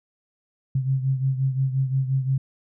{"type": "beating tone pair", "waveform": "sine", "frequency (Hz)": [132.2, 137.9], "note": ["C3", "C#3"], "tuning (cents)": [18, -9], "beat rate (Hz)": 5.7, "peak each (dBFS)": [-21, -27], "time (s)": [0.75, 2.38], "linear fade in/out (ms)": 5, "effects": []}